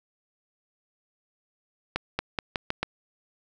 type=accelerating click train; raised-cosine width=0.3 ms; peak=-10 dBFS; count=6; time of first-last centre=1.96-2.83 s; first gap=230 ms; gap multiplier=0.86; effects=none